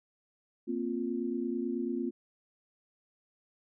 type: chord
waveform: sine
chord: Bb suspended second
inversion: none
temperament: just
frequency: 233.1 / 262.2 / 349.6 Hz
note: Bb3 / C4 / F4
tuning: 0 / +4 / +2 cents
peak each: -35 / -35 / -35 dBFS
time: 0.67-2.11 s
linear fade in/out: 20 ms
effects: none

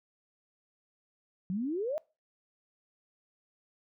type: exponential sweep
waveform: sine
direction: up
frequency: 175.3 to 649 Hz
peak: -30 dBFS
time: 1.5-1.98 s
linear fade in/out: 0 ms
effects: noise-tail reverb RT60 0.3 s tail -24 dB re dry

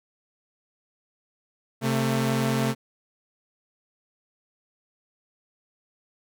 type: tone pair together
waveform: sawtooth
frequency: 132.83 / 223.4 Hz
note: C3 / A3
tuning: +26 / +27 cents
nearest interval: major sixth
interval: 901 cents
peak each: -21 dBFS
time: 1.81-2.75 s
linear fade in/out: 50 ms
effects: none

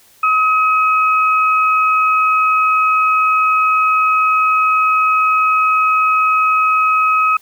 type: tone pair together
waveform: sine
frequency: 1271 / 2542 Hz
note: D#6 / D#7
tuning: +36 / +36 cents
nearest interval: octave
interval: 1200 cents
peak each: -11 / -18 dBFS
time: 0.23-7.37 s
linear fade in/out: 5 ms
effects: white hiss -49 dBFS RMS until 7.41 s

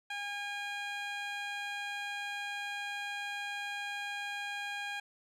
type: tone with band-pass filter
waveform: 15% pulse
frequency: 813 Hz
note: G#5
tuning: 37 cents flat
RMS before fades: -39 dBFS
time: 0.1-5 s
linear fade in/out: 5 ms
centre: 1900 Hz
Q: 0.6
effects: none

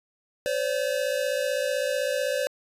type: tone pair together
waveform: square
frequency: 517 / 572.8 Hz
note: C5 / D5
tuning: -21 / -43 cents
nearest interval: major second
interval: 178 cents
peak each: -28 dBFS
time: 0.46-2.47 s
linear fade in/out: 0 ms
effects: resampled to 32000 Hz

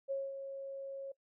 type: tone with ADSR envelope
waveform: sine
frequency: 546 Hz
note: C#5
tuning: 26 cents flat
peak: -32 dBFS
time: 0.08-1.12 s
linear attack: 31 ms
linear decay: 210 ms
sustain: -8 dB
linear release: 6 ms
effects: noise-tail reverb RT60 0.1 s tail -22 dB re dry

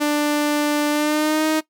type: tone with pitch glide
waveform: sawtooth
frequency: 295.6 to 312.5 Hz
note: D4 to D#4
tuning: +11 to +8 cents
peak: -13 dBFS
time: 0-1.61 s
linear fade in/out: 20 ms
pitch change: +97 cents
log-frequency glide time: 0.9-1.46 s
effects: noise-tail reverb RT60 0.1 s tail -18 dB re dry

